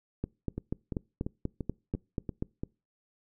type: two click trains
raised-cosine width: 3 ms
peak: -21 / -18 dBFS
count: 7 / 10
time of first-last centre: 0.58-2.635 / 0.24-2.424 s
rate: 2.92 / 4.12 Hz
effects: noise-tail reverb RT60 0.3 s tail -25 dB re dry